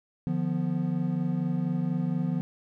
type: chord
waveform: triangle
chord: B diminished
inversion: first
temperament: equal with one note detuned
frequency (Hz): 150.35 / 174.61 / 246.9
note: D3 / F3 / B3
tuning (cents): +41 / 0 / 0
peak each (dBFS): -29 / -26 / -30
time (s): 0.27-2.41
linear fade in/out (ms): 0
effects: none